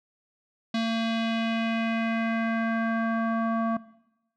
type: tone with low-pass filter sweep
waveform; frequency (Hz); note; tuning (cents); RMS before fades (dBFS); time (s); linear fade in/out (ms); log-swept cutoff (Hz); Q
square; 226.8; A#3; -47; -26; 0.74-3.77; 5; 4000 to 1100; 2.4
effects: noise-tail reverb RT60 0.9 s tail -19 dB re dry